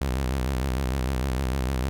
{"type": "tone with vibrato", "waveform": "sawtooth", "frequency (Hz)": 65.2, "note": "C2", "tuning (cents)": -5, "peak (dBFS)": -20, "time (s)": [0.01, 1.89], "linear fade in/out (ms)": 0, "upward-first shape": "square", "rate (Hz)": 6.6, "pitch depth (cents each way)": 86, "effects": []}